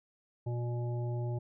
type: harmonic tone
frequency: 120.3 Hz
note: B2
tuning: 45 cents flat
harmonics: 1 / 3 / 5 / 7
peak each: -32 / -42 / -46 / -49 dBFS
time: 0.46-1.39 s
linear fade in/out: 10 ms
effects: none